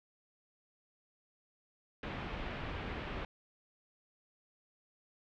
pink low-pass noise, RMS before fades -41 dBFS, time 2.03-3.25 s, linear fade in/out 2 ms, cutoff 3100 Hz, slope 24 dB/octave, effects none

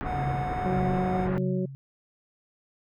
pink low-pass noise, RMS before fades -33 dBFS, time 0.01-1.38 s, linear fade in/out 0 ms, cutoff 1800 Hz, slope 24 dB/octave
triangle tone, 733 Hz, F#5, 16 cents flat, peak -28 dBFS, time 0.04-1.29 s, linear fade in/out 50 ms
sine tone with tremolo, 136.2 Hz, C#3, 30 cents flat, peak -28 dBFS, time 0.13-1.75 s, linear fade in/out 0 ms, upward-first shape sine, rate 1.7 Hz, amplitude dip 70%
harmonic tone, 185 Hz, F#3, in tune, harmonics 1 / 2 / 3, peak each -27 / -31 / -37 dBFS, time 0.65-1.66 s, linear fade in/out 10 ms
effects none

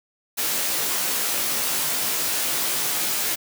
white noise with comb filter, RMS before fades -24 dBFS, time 0.37-3.36 s, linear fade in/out 20 ms, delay 17 ms, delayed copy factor -0.9, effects high-pass 150 Hz 12 dB/octave

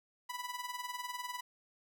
sawtooth tone with tremolo, 987.8 Hz, B5, in tune, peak -33 dBFS, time 0.29-1.41 s, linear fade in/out 10 ms, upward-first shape sine, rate 20 Hz, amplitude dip 70%, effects none

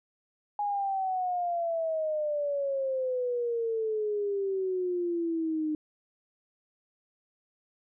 sine exponential sweep, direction down, 830.6 to 304.1 Hz, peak -27 dBFS, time 0.59-5.75 s, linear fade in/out 2 ms, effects none

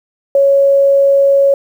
sine tone, 554.4 Hz, C#5, in tune, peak -6 dBFS, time 0.35-1.54 s, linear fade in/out 2 ms, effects 7-bit

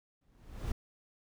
brown noise with exponential growth, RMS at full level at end -33 dBFS, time 0.21-0.72 s, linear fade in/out 5 ms, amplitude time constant 110 ms, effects none

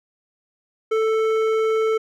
triangle tone with hard clipping, 441.2 Hz, A4, 5 cents sharp, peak -19 dBFS, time 0.91-1.98 s, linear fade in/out 10 ms, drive 14 dB, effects none

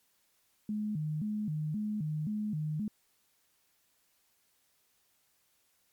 sine tone with vibrato, 180 Hz, F#3, 47 cents flat, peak -31 dBFS, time 0.69-2.88 s, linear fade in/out 2 ms, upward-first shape square, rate 1.9 Hz, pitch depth 280 cents each way, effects white hiss -72 dBFS RMS until 5.92 s + MP3 96 kbps

